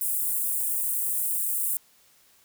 white high-pass noise, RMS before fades -27 dBFS, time 0.01-1.77 s, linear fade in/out 2 ms, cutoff 8300 Hz, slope 48 dB/octave, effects white hiss -60 dBFS RMS until 2.44 s

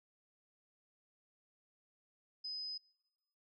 sine tone, 5030 Hz, D#8, 18 cents sharp, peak -40 dBFS, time 2.44-2.78 s, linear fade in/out 10 ms, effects noise-tail reverb RT60 1.0 s tail -26 dB re dry

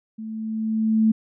sine tone with level ramp, 220 Hz, A3, in tune, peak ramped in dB -31 to -13 dBFS, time 0.18-1.12 s, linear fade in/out 10 ms, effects none

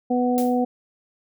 harmonic tone, 247.5 Hz, B3, 4 cents sharp, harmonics 1 / 2 / 3, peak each -20 / -24 / -25 dBFS, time 0.1-0.65 s, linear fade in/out 10 ms
blue noise with exponential decay, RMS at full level -30 dBFS, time 0.38-0.63 s, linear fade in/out 0 ms, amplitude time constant 53 ms
effects none

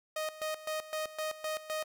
sawtooth tone with tremolo, 622.3 Hz, D#5, in tune, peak -29 dBFS, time 0.16-1.84 s, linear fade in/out 5 ms, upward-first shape square, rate 3.9 Hz, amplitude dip 80%, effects none

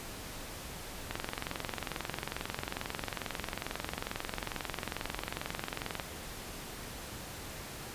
click train, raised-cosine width 0.3 ms, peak -18 dBFS, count 110, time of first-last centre 1.11-5.998 s, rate 22.3 Hz, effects pink hiss -44 dBFS RMS until 7.94 s + resampled to 32000 Hz

